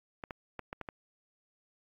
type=clicks; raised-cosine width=0.5 ms; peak=-24 dBFS; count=6; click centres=0.238 / 0.308 / 0.593 / 0.729 / 0.813 / 0.888 s; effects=AAC 64 kbps